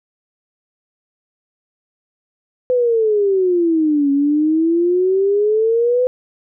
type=exponential two-way sweep; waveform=sine; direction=down then up; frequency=508 to 277.2 to 508 Hz; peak=-12 dBFS; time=2.7-6.07 s; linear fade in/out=0 ms; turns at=4.11 s; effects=none